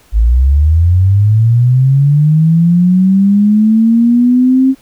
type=linear sweep; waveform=sine; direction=up; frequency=51.3 to 267.8 Hz; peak=-5 dBFS; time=0.12-4.75 s; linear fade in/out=50 ms; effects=pink hiss -47 dBFS RMS until 4.81 s